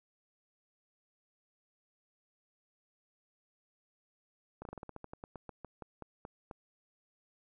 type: slowing click train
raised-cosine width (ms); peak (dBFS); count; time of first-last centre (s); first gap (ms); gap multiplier
1; -30; 18; 4.62-6.512; 32; 1.14
effects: none